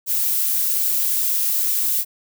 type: noise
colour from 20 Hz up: violet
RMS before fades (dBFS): -20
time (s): 0.06-2.05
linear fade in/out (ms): 50
effects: none